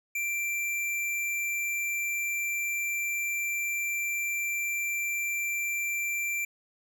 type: tone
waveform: square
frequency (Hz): 2354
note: D7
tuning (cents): +3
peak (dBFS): -29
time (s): 0.15-6.45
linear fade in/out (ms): 5
effects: none